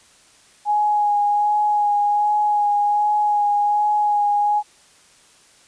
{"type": "tone with vibrato", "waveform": "sine", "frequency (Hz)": 830.6, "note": "G#5", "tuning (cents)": 0, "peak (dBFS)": -15, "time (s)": [0.65, 4.63], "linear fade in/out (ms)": 50, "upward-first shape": "sine", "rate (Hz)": 1.3, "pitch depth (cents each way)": 16, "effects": ["white hiss -52 dBFS RMS until 5.67 s", "resampled to 22050 Hz"]}